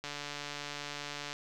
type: click train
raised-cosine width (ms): 0.2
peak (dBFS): -22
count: 188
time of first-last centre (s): 0.04-1.33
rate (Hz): 145
effects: none